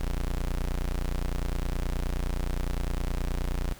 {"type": "tone", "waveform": "30% pulse", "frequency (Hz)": 29.63, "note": "A#0", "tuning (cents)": 29, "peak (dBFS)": -24, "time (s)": [0, 3.74], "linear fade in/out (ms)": 10, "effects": ["pink hiss -50 dBFS RMS until 3.79 s"]}